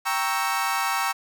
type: chord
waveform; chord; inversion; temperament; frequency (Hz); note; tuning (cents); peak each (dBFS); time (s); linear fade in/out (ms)
30% pulse; G diminished seventh; none; equal; 784 / 932.3 / 1108.7 / 1318.5; G5 / Bb5 / Db6 / Fb6; 0 / 0 / 0 / 0; -26; 0.05-1.13; 20
effects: none